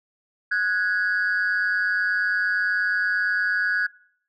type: tone pair together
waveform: sine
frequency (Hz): 1469.7 / 1661.2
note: F#6 / G#6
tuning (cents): -12 / 0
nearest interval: major second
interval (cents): 212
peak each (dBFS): -21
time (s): 0.51-3.87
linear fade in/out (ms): 10
effects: noise-tail reverb RT60 0.6 s tail -22 dB re dry + tanh soft clip ceiling -16 dBFS